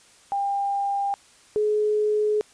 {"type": "tone pair in turn", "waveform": "sine", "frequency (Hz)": [799, 423.3], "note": ["G5", "G#4"], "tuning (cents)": [33, 33], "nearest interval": "major seventh", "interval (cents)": 1100, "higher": "first", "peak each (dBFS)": [-22, -19], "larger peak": "second", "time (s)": [[0.32, 1.14], [1.56, 2.41]], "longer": "second", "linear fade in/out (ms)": 0, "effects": ["white hiss -54 dBFS RMS until 2.53 s", "resampled to 22050 Hz"]}